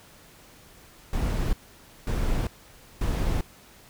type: noise bursts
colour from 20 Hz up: brown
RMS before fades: -25 dBFS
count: 3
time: 1.13-3.41 s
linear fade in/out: 2 ms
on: 400 ms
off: 540 ms
effects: pink hiss -52 dBFS RMS until 3.89 s